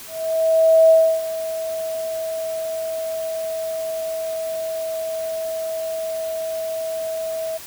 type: tone with ADSR envelope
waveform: sine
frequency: 647 Hz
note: E5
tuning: 32 cents flat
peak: -8 dBFS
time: 0.07-7.58 s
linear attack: 830 ms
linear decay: 310 ms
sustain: -15 dB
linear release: 15 ms
effects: white hiss -38 dBFS RMS until 7.66 s